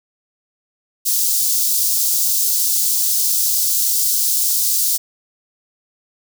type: high-pass noise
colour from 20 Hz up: white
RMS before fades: -17 dBFS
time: 1.05-4.98 s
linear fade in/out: 20 ms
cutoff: 4700 Hz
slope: 24 dB/octave
effects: none